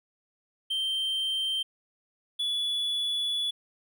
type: tone pair in turn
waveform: triangle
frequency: 3136 / 3424 Hz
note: G7 / A7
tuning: 0 / -48 cents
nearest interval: major second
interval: 152 cents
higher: second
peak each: -25 dBFS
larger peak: neither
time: 0.7-1.63 / 2.39-3.51 s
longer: second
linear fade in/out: 10 ms
effects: none